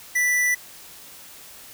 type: tone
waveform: square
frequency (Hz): 1975.5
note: B6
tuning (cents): 0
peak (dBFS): -19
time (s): 0.15-0.55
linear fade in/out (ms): 10
effects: white hiss -44 dBFS RMS until 1.73 s